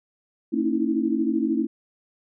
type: tone cluster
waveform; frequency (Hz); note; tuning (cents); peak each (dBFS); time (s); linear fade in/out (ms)
sine; 227.2 / 273.5 / 316.3 / 329.3; A#3 / C#4 / D#4 / E4; -44 / -23 / +29 / -2; -26; 0.52-1.67; 20
effects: none